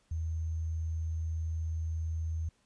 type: tone with sample-and-hold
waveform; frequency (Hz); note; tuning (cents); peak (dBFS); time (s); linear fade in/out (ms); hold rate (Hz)
sine; 80.8; E2; -34; -31; 0.11-2.49; 5; 6300
effects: pink hiss -71 dBFS RMS until 2.65 s + resampled to 22050 Hz